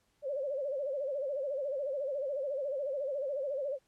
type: tone with vibrato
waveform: sine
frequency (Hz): 554.4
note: C#5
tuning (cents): 0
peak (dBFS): -32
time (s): 0.22-3.79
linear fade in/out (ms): 50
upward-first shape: sine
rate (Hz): 14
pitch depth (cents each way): 120
effects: pink hiss -74 dBFS RMS until 3.87 s + low-pass 11000 Hz 12 dB/octave